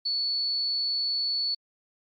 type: tone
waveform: sine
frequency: 4435 Hz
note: C#8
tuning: in tune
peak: -25 dBFS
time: 0.05-1.55 s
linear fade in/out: 10 ms
effects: AAC 64 kbps